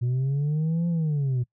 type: linear two-way sweep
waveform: sine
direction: up then down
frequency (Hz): 119.6 to 172.8 to 119.6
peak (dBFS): -19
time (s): 0.01-1.44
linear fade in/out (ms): 20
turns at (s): 0.88
effects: noise-tail reverb RT60 0.1 s tail -24 dB re dry + tanh soft clip ceiling -21 dBFS